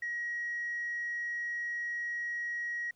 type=tone; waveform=sine; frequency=1900 Hz; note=A#6; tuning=33 cents sharp; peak=-32 dBFS; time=0.02-2.91 s; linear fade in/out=5 ms; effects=tanh soft clip ceiling -29 dBFS + pink hiss -73 dBFS RMS until 2.95 s